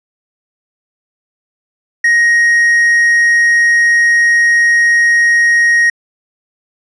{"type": "tone", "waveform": "triangle", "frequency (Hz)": 1877, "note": "A#6", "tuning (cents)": 11, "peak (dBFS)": -5, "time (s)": [2.04, 5.9], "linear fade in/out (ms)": 5, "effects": ["resampled to 22050 Hz"]}